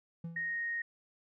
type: tone with exponential decay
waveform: triangle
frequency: 167 Hz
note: E3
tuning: 23 cents sharp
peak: -34 dBFS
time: 0.24-0.62 s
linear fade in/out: 5 ms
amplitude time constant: 81 ms
type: tone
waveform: sine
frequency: 1864.7 Hz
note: A#6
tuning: in tune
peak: -33 dBFS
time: 0.36-0.82 s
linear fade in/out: 5 ms
effects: none